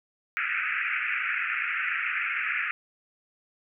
white band-pass noise, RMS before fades -29 dBFS, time 0.37-2.71 s, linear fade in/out 0 ms, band 1300 to 2600 Hz, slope 96 dB/octave, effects none

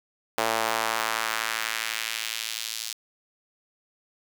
sawtooth tone with high-pass filter sweep, 112.1 Hz, A2, 33 cents sharp, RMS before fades -29 dBFS, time 0.38-2.93 s, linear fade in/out 0 ms, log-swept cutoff 630 to 4500 Hz, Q 1.2, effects 8-bit

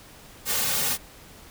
white noise with comb filter, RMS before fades -25 dBFS, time 0.45-0.98 s, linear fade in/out 50 ms, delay 3 ms, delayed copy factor -0.9, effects pink hiss -48 dBFS RMS until 1.5 s

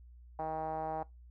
5% pulse tone with low-pass filter, 158.1 Hz, D#3, 28 cents sharp, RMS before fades -37 dBFS, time 0.39-1.03 s, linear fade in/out 2 ms, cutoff 780 Hz, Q 4.8, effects noise-tail reverb RT60 0.2 s tail -21 dB re dry + added 60 Hz sine -52 dBFS peak until 1.3 s

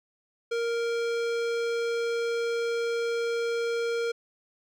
sine tone with hard clipping, 466.2 Hz, A#4, in tune, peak -28 dBFS, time 0.51-4.12 s, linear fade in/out 10 ms, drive 18 dB, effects none

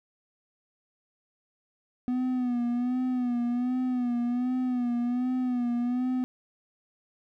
triangle tone with vibrato, 246.9 Hz, B3, in tune, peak -23 dBFS, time 2.08-6.24 s, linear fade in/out 0 ms, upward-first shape sine, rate 1.3 Hz, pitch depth 56 cents each way, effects none

